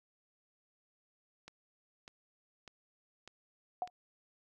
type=click train; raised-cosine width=0.2 ms; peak=-32 dBFS; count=5; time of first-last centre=1.48-3.875 s; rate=1.67 Hz
type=tone with exponential decay; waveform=sine; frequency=724 Hz; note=F#5; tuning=38 cents flat; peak=-28 dBFS; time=3.82-3.9 s; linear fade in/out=1 ms; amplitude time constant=17 ms
effects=none